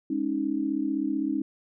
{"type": "chord", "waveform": "sine", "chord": "Ab suspended fourth", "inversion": "none", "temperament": "equal with one note detuned", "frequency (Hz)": [207.7, 275.4, 311.1], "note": ["Ab3", "Db4", "Eb4"], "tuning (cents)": [0, -11, 0], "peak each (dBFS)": [-34, -28, -28], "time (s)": [0.1, 1.42], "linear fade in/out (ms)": 5, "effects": []}